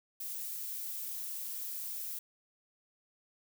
violet noise, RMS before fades -40 dBFS, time 0.2-2.19 s, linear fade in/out 5 ms, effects none

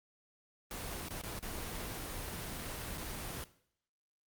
pink noise with dropouts, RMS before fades -41 dBFS, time 0.71-3.44 s, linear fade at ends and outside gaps 1 ms, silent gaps 1.086-1.106 / 1.214-1.236 / 1.391-1.427 / 2.975-2.979 s, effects noise-tail reverb RT60 0.6 s tail -17 dB re dry + Opus 24 kbps

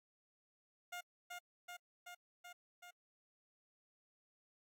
15% pulse tone with echo, 709 Hz, F5, 26 cents sharp, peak -38 dBFS, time 0.92-1.01 s, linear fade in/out 10 ms, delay 380 ms, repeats 5, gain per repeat -2 dB, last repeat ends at 2.91 s, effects AAC 64 kbps

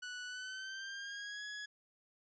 sawtooth tone with pitch glide, 1480 to 1680.5 Hz, F#6 to G#6, 0 to +20 cents, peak -39 dBFS, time 0.02-1.66 s, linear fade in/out 10 ms, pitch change +220 cents, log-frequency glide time 0.26-1.44 s, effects resampled to 16000 Hz

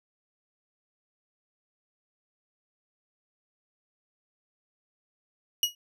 30% pulse tone with exponential decay, 2900 Hz, F#7, 35 cents flat, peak -15 dBFS, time 5.63-5.75 s, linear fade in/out 2 ms, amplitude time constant 24 ms, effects none

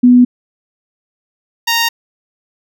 sine / 10% pulse tone pair in turn, 246.9 / 928.7 Hz, B3 / A#5, 0 / -7 cents, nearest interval octave + major seventh, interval 2293 cents, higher second, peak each -3 dBFS, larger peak neither, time 0.03-0.25 / 1.67-1.89 s, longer neither, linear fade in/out 10 ms, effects none

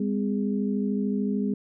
sine tone cluster, 202 / 255.4 / 413 Hz, G#3 / C4 / G#4, -48 / -42 / -10 cents, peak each -25 / -29 / -33 dBFS, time 0-1.54 s, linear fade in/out 5 ms, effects none

